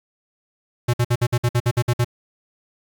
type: tone bursts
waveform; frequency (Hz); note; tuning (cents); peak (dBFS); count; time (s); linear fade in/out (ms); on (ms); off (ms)
square; 120.8; B2; -38; -16; 11; 0.88-2.046; 10; 56; 55
effects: 8-bit